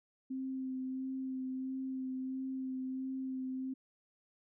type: tone with vibrato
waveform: sine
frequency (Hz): 261.6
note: C4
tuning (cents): 0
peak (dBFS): -36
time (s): 0.3-3.74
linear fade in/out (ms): 10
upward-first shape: sine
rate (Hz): 1.5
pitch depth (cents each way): 15
effects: none